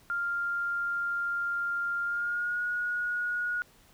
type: tone with pitch glide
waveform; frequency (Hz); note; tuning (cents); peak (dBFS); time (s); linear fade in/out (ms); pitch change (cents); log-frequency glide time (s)
sine; 1396.9 to 1447.8; F6 to F#6; 0 to -38; -28; 0.1-3.62; 0; +62; 2.03-2.62
effects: pink hiss -60 dBFS RMS until 3.93 s